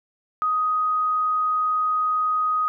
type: tone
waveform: sine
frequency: 1251 Hz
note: D#6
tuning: 9 cents sharp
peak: -19 dBFS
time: 0.42-2.68 s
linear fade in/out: 0 ms
effects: none